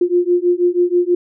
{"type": "beating tone pair", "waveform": "sine", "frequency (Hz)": [350.4, 356.6], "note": ["F4", "F4"], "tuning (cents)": [6, 36], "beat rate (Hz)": 6.2, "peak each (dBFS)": -15, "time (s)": [0.01, 1.15], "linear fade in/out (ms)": 5, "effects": []}